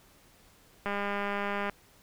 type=click train; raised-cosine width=0.5 ms; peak=-18 dBFS; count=170; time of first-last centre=0.86-1.697 s; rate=202 Hz; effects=pink hiss -60 dBFS RMS until 2.02 s